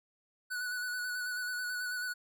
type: tone with vibrato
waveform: square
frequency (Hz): 1480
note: F#6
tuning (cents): 0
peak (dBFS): -35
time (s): 0.5-2.14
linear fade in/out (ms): 20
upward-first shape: square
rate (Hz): 9.2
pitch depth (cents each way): 21
effects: none